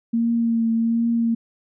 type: tone with vibrato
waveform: sine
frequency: 230 Hz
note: A#3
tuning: 23 cents flat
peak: -17 dBFS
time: 0.13-1.35 s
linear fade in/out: 10 ms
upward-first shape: triangle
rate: 1.3 Hz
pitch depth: 26 cents each way
effects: none